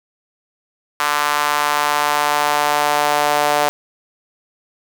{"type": "tone with high-pass filter sweep", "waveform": "sawtooth", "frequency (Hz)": 147.4, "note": "D3", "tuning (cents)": 7, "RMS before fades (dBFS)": -17, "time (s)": [1, 3.69], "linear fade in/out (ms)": 0, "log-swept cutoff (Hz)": [1100, 680], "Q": 2.2, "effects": ["7-bit"]}